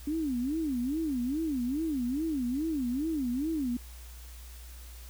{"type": "tone with vibrato", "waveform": "sine", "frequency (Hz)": 280, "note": "C#4", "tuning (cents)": 18, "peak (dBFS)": -28, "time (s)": [0.07, 3.77], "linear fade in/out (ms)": 5, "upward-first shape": "sine", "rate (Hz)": 2.4, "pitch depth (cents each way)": 270, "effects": ["added 60 Hz sine -44 dBFS peak until 5.09 s", "white hiss -53 dBFS RMS until 5.09 s"]}